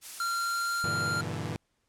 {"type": "noise", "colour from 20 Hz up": "blue", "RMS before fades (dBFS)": -38, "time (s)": [0.01, 0.86], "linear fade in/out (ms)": 50}
{"type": "tone with pitch glide", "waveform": "square", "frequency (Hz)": [1379, 1391.8], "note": ["F6", "F6"], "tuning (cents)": [-22, -6], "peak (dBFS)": -29, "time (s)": [0.2, 1.21], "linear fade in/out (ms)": 2, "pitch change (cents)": 16, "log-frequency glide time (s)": [0.33, 0.99]}
{"type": "chord", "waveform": "sawtooth", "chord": "E half-diminished seventh", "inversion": "first", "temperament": "equal with one note detuned", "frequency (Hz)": [98, 119.06, 146.83, 164.81], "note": ["G2", "Bb2", "D3", "E3"], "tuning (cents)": [0, 37, 0, 0], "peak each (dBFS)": -34, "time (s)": [0.84, 1.56], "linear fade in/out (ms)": 0}
{"effects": ["pink hiss -75 dBFS RMS until 1.88 s", "low-pass 10000 Hz 12 dB/octave"]}